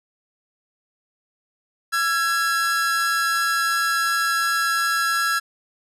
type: tone pair together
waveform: 45% pulse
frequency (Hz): 1348.6 / 1661.2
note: E6 / G#6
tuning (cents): +39 / 0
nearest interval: major third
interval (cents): 361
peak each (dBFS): -22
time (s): 1.92-5.4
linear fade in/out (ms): 20
effects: resampled to 32000 Hz